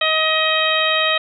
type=harmonic tone; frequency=631 Hz; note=D#5; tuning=24 cents sharp; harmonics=1 / 2 / 3 / 4 / 5 / 6; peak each=-22 / -22 / -22 / -22 / -22 / -22 dBFS; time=0.01-1.18 s; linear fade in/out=5 ms; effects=none